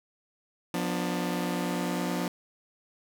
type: chord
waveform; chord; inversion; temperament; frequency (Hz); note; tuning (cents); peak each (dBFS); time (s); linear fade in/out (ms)
sawtooth; B diminished; second; just; 177.8 / 246.9 / 296.3; F3 / B3 / D4; +31 / 0 / +15; -27 / -30 / -30; 0.74-2.28; 2
effects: none